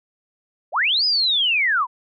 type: linear two-way sweep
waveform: sine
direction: up then down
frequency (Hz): 475.3 to 5080 to 922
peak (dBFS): -16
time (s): 0.72-1.87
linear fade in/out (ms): 50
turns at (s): 1.05
effects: none